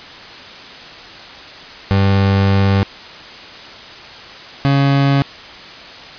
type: tone pair in turn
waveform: 30% pulse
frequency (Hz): 98 / 139.07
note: G2 / C#3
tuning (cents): 0 / +6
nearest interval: tritone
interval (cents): 606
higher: second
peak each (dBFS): -8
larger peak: neither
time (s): 1.91-2.83 / 4.65-5.22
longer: first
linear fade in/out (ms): 0
effects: white hiss -34 dBFS RMS until 6.18 s + resampled to 11025 Hz